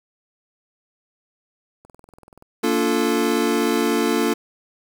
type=click train; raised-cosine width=1 ms; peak=-32 dBFS; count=13; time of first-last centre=1.85-2.424 s; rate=20.9 Hz
type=chord; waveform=square; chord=Bb major seventh; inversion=none; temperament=equal with one note detuned; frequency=233.1 / 289.8 / 349.2 / 440 Hz; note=Bb3 / D4 / F4 / A4; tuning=0 / -23 / 0 / 0 cents; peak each=-24 dBFS; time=2.63-4.34 s; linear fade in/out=10 ms
effects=8-bit